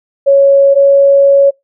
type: tone pair in turn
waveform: sine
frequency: 554.4 / 556.5 Hz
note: C#5 / C#5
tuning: 0 / +7 cents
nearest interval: unison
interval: 7 cents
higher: second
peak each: -3 dBFS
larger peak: neither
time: 0.26-0.75 / 0.75-1.51 s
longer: second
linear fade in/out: 20 ms
effects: noise-tail reverb RT60 0.2 s tail -25 dB re dry